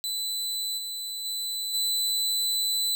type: tone with level steps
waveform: sawtooth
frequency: 3999 Hz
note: B7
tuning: 21 cents sharp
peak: -25 / -29 / -26 / -21 dBFS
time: 0.04-2.95 s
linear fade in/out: 0 ms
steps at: 0.77 / 1.24 / 1.73 s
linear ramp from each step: 20 ms
effects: none